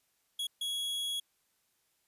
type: tone bursts at uneven times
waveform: 45% pulse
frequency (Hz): 3336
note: G#7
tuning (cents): +7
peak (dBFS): -33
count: 2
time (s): 0.39-0.47 / 0.61-1.2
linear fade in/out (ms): 5
effects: white hiss -75 dBFS RMS until 2.07 s + resampled to 32000 Hz